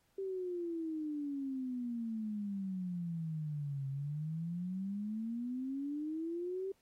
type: exponential two-way sweep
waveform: sine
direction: down then up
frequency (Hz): 392 to 134.8 to 392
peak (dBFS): -36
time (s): 0.18-6.72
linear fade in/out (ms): 5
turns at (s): 3.88
effects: pink hiss -75 dBFS RMS until 6.81 s + AAC 48 kbps